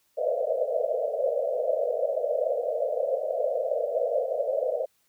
pink band-pass noise, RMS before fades -27 dBFS, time 0.17-4.86 s, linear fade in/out 20 ms, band 480 to 660 Hz, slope 96 dB/octave, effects white hiss -69 dBFS RMS until 5.08 s

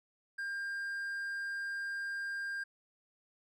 triangle tone, 1600 Hz, G6, 35 cents sharp, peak -34 dBFS, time 0.38-2.64 s, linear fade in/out 10 ms, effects none

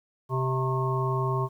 harmonic tone with a mistuned harmonic, 130 Hz, C3, 11 cents flat, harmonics 1 / 3 / 5 / 7 / 8, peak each -26 / -31 / -37 / -35 / -31 dBFS, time 0.29-1.49 s, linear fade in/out 50 ms, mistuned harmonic 8, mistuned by +68 cents, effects 10-bit

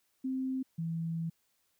sine tone pair in turn, 261.6 / 164.8 Hz, C4 / E3, 0 / 0 cents, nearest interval minor sixth, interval 800 cents, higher first, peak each -31 / -32 dBFS, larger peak first, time 0.24-0.63 / 0.78-1.3 s, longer second, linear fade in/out 10 ms, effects white hiss -75 dBFS RMS until 1.79 s

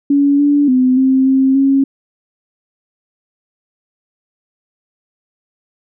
sine tone with pitch steps, 283 / 288.5 / 255.4 / 263.5 / 266 / 272.7 Hz, C#4 / D4 / C4 / C4 / C4 / C#4, +36 / -31 / -42 / +12 / +29 / -28 cents, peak -8 dBFS, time 0.1-1.84 s, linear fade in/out 5 ms, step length 290 ms, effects none

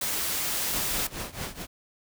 white noise, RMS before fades -29 dBFS, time 0.01-1.07 s, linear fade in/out 5 ms
pink noise with tremolo, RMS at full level -32 dBFS, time 0.71-1.67 s, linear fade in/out 50 ms, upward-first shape triangle, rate 4.5 Hz, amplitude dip 90%
effects none

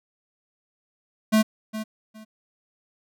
square tone with echo, 217.5 Hz, A3, 20 cents flat, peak -16 dBFS, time 1.32-1.43 s, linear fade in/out 20 ms, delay 410 ms, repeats 2, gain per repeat -13 dB, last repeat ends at 2.25 s, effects none

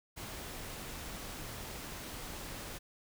pink noise, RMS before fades -44 dBFS, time 0.16-2.79 s, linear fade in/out 20 ms, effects none

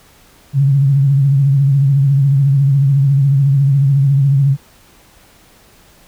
sine tone with vibrato, 138.3 Hz, C#3, 4 cents flat, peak -8 dBFS, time 0.53-4.57 s, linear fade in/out 50 ms, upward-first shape triangle, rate 14 Hz, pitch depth 76 cents each way, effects pink hiss -47 dBFS RMS until 6.07 s

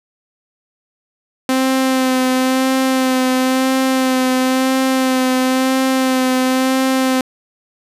sawtooth tone with vibrato, 260 Hz, C4, 11 cents flat, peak -9 dBFS, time 1.49-7.21 s, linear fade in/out 2 ms, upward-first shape sine, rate 0.98 Hz, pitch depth 21 cents each way, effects resampled to 32000 Hz + 8-bit

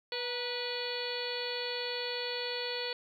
harmonic tone with a mistuned harmonic, 489.5 Hz, B4, 15 cents flat, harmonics 1 / 2 / 3 / 4 / 5 / 6 / 7 / 8 / 9, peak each -38 / -45 / -46 / -44 / -43 / -45 / -43 / -46 / -39 dBFS, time 0.12-2.93 s, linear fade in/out 2 ms, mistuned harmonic 2, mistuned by -55 cents, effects 11-bit

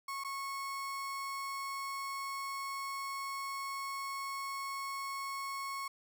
35% pulse tone with dropouts, 1098 Hz, C#6, 17 cents flat, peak -36 dBFS, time 0.08-5.88 s, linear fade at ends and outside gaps 5 ms, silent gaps 0.238-0.246 s, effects none

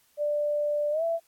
sine tone with pitch glide, 590 to 666.1 Hz, D5 to E5, +8 to +18 cents, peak -24 dBFS, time 0.17-1.2 s, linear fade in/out 50 ms, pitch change +210 cents, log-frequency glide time 0.91-1.03 s, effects white hiss -65 dBFS RMS until 1.27 s + AAC 64 kbps

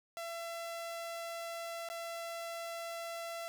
sawtooth tone with dropouts, 673 Hz, E5, 36 cents sharp, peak -36 dBFS, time 0.17-3.48 s, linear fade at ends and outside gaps 0 ms, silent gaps 1.888-1.9 s, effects none

